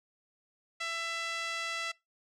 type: tone with band-pass filter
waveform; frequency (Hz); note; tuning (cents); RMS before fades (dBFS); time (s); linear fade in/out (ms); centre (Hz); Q
5% pulse; 667; E5; +20; -36; 0.8-1.92; 10; 1800; 1.1
effects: noise-tail reverb RT60 0.2 s tail -22 dB re dry